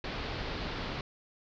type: low-pass noise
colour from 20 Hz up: pink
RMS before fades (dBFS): -37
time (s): 0.04-1.01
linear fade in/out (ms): 2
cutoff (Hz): 4800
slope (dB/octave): 48
effects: none